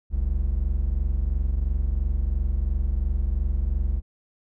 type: tone pair together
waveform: triangle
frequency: 45.99 / 68.9 Hz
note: F#1 / C#2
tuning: -10 / -10 cents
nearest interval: perfect fifth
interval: 700 cents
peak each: -22 / -22 dBFS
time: 0.1-4.02 s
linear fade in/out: 50 ms
effects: none